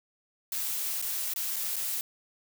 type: noise with dropouts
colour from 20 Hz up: blue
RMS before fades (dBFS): -32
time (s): 0.52-2.01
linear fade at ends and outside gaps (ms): 2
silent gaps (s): 1.017-1.023 / 1.338-1.36 / 1.561-1.564 / 1.76-1.764
effects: none